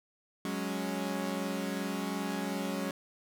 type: chord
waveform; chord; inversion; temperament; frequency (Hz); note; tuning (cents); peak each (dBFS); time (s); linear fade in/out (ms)
sawtooth; F# suspended second; none; equal; 185 / 207.7 / 277.2; F#3 / G#3 / C#4; 0 / 0 / 0; -33; 0.45-2.91; 2
effects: none